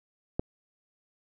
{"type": "click", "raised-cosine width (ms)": 2, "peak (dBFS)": -14, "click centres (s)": 0.395, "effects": []}